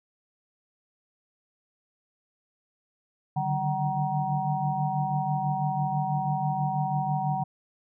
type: tone cluster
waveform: sine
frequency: 145.6 / 151.7 / 191.1 / 757 / 942 Hz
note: D3 / D#3 / G3 / F#5 / A#5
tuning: -15 / -44 / -44 / +39 / +18 cents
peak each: -30 / -32 / -36 / -28 / -34 dBFS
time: 3.36-7.44 s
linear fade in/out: 10 ms
effects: none